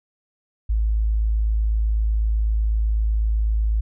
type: tone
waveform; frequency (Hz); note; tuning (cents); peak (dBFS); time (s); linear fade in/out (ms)
sine; 54; A1; -32; -17; 0.69-3.81; 10
effects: none